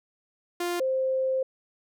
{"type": "tone pair in turn", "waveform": ["sawtooth", "sine"], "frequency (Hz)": [350, 524.4], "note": ["F4", "C5"], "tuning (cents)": [4, 4], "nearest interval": "perfect fifth", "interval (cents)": 700, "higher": "second", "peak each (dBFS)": -23, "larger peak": "neither", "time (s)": [[0.6, 0.8], [0.8, 1.43]], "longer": "second", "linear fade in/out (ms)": 5, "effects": []}